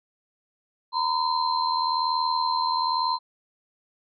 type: tone cluster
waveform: sine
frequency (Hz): 929 / 1010 / 4126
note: A#5 / B5 / C8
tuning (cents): -6 / +39 / -25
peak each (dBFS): -27 / -24 / -30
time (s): 0.92-3.19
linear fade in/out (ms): 50
effects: none